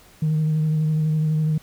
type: tone with vibrato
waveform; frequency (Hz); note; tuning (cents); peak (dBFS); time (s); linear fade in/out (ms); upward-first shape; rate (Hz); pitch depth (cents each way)
sine; 155.4; D#3; -2; -16; 0.22-1.58; 5; sine; 12; 21
effects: tanh soft clip ceiling -15 dBFS + pink hiss -51 dBFS RMS until 1.62 s